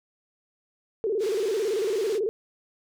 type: tone with vibrato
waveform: sine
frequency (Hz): 415.3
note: G#4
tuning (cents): 0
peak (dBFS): -23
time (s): 1.04-2.29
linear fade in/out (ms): 0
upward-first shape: square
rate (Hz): 18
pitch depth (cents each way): 130
type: band-pass noise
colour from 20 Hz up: white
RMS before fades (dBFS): -42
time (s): 1.19-2.2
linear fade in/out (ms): 50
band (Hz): 250 to 5700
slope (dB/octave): 12
effects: none